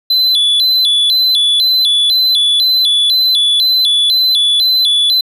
triangle tone with vibrato, 3729 Hz, A#7, in tune, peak -7 dBFS, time 0.1-5.21 s, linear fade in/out 5 ms, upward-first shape square, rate 2 Hz, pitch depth 140 cents each way, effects resampled to 32000 Hz

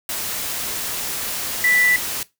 sine tone in noise, 1975.5 Hz, B6, in tune, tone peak -14 dBFS, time 1.64-1.96 s, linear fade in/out 2 ms, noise white, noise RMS -26 dBFS, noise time 0.09-2.23 s, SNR +9 dB, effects noise-tail reverb RT60 0.2 s tail -19 dB re dry

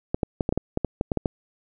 clicks, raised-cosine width 2 ms, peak -9 dBFS, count 12, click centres 0.145 / 0.232 / 0.408 / 0.491 / 0.525 / 0.576 / 0.774 / 0.847 / 1.011 / 1.118 / 1.173 / 1.258 s, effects none

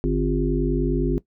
harmonic tone with a mistuned harmonic, 50.1 Hz, G1, 38 cents sharp, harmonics 1 / 3 / 5 / 7 / 8, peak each -23 / -26 / -25 / -25 / -30 dBFS, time 0.04-1.18 s, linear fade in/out 0 ms, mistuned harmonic 5, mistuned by +66 cents, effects noise-tail reverb RT60 0.1 s tail -18 dB re dry

